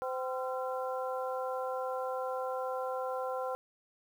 harmonic tone with a mistuned harmonic, 257.5 Hz, C4, 28 cents flat, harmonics 2 / 3 / 4 / 5, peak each -35 / -39 / -41 / -43 dBFS, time 0.02-3.55 s, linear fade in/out 0 ms, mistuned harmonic 5, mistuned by +96 cents, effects 10-bit

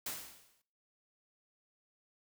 white noise with exponential decay, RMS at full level -37 dBFS, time 0.06-0.62 s, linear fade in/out 5 ms, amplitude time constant 120 ms, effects noise-tail reverb RT60 0.5 s tail -19 dB re dry

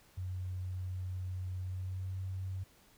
sine tone with pitch glide, 92 to 94.2 Hz, F#2 to F#2, -9 to +32 cents, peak -36 dBFS, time 0.17-2.64 s, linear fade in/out 10 ms, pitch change +41 cents, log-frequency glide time 1.58-2.2 s, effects pink hiss -64 dBFS RMS until 2.97 s

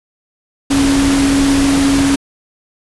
sine tone in noise, 276.6 Hz, C#4, 4 cents flat, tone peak -10 dBFS, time 0.7-2.16 s, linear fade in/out 10 ms, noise pink, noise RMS -18 dBFS, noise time 0.7-2.16 s, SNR +5 dB, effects resampled to 24000 Hz

